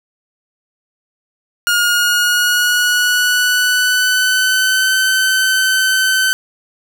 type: tone with pitch glide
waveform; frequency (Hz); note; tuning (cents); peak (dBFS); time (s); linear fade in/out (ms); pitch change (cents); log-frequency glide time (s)
sawtooth; 1427 to 1529.4; F6 to G6; +37 to -43; -8; 1.67-6.33; 0; +120; 1.78-4.95
effects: none